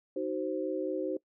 sine chord, C diminished, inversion first, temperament equal with one note detuned, 311.1 / 375.8 / 523.3 Hz, Eb4 / Gb4 / C5, 0 / +27 / 0 cents, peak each -35 / -34 / -35 dBFS, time 0.16-1.17 s, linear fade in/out 5 ms, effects noise-tail reverb RT60 0.1 s tail -21 dB re dry

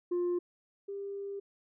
sine tone pair in turn, 352.7 / 398.6 Hz, F4 / G4, +17 / +29 cents, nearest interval major second, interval 212 cents, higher second, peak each -26 / -36 dBFS, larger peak first, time 0.11-0.39 / 0.88-1.4 s, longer second, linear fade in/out 10 ms, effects tanh soft clip ceiling -27 dBFS

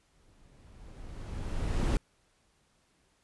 brown noise with exponential growth, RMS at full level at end -25 dBFS, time 0.13-1.97 s, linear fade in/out 2 ms, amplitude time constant 400 ms, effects pink hiss -70 dBFS RMS until 3.23 s + resampled to 24000 Hz

